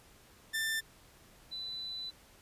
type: tone pair in turn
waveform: sawtooth / sine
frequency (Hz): 1782 / 3992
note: A6 / B7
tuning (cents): +22 / +18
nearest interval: octave + major second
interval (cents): 1396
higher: second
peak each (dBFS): -28 / -38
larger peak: first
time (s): 0.53-0.81 / 1.51-2.11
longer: second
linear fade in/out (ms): 20
effects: pink hiss -60 dBFS RMS until 2.41 s + resampled to 32000 Hz